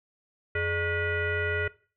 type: tone with frequency modulation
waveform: sine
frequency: 932.3 Hz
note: A#5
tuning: in tune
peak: -25 dBFS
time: 0.55-1.68 s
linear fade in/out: 5 ms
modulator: 511 Hz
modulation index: 2.5
effects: noise-tail reverb RT60 0.4 s tail -20 dB re dry